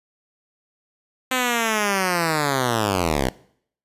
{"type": "linear sweep", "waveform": "5% pulse", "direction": "down", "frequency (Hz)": [260, 60.5], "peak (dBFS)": -8, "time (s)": [1.31, 3.29], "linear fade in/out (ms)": 5, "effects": ["noise-tail reverb RT60 0.6 s tail -21 dB re dry", "resampled to 32000 Hz"]}